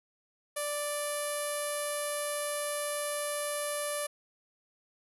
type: tone with low-pass filter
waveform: sawtooth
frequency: 587.3 Hz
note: D5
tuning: in tune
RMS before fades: -34 dBFS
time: 0.56-4.07 s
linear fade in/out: 10 ms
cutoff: 11000 Hz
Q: 8.7
effects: none